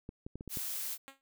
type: clicks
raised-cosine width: 3 ms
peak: -29 dBFS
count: 6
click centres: 0.091 / 0.265 / 0.356 / 0.409 / 0.477 / 0.572 s
type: noise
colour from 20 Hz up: blue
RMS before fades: -38 dBFS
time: 0.49-0.98 s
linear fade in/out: 50 ms
type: tone with exponential decay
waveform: 5% pulse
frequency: 271.5 Hz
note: C#4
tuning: 36 cents flat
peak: -33 dBFS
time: 1.08-1.21 s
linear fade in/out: 0 ms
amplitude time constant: 28 ms
effects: none